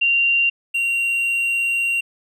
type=tone pair in turn; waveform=sine / triangle; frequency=2769 / 2758 Hz; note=F7 / F7; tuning=-15 / -22 cents; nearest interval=unison; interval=7 cents; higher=first; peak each=-14 / -16 dBFS; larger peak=first; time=0.01-0.5 / 0.74-2.01 s; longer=second; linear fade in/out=10 ms; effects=none